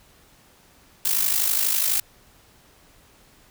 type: noise with amplitude modulation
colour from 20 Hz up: blue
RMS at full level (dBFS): -19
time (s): 1.05-2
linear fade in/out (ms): 5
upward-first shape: sine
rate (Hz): 52.1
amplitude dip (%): 65
effects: pink hiss -55 dBFS RMS until 3.5 s